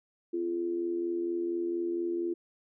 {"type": "tone with amplitude modulation", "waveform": "sine", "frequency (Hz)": 343.6, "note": "F4", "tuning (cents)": -28, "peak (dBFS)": -26, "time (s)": [0.33, 2.34], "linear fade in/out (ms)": 10, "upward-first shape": "sine", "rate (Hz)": 84.3, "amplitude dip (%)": 60, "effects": []}